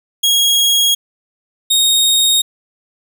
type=tone pair in turn; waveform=sawtooth; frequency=3294 / 3726 Hz; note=G#7 / A#7; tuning=-15 / -2 cents; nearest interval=major second; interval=213 cents; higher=second; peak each=-7 dBFS; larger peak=neither; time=0.23-0.95 / 1.7-2.42 s; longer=neither; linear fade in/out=10 ms; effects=none